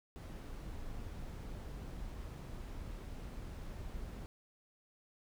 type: noise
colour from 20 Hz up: brown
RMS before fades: -45 dBFS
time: 0.16-4.26 s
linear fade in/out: 0 ms
effects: none